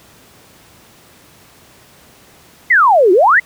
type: exponential two-way sweep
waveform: sine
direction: down then up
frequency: 2123 to 342.8 to 2123 Hz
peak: -6 dBFS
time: 2.7-3.4 s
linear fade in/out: 10 ms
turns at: 3.12 s
effects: pink hiss -45 dBFS RMS until 3.45 s + high-pass 80 Hz 12 dB/octave